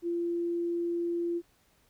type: tone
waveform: sine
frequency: 343 Hz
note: F4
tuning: 31 cents flat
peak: -28 dBFS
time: 0.02-1.42 s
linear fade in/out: 50 ms
effects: pink hiss -67 dBFS RMS until 1.89 s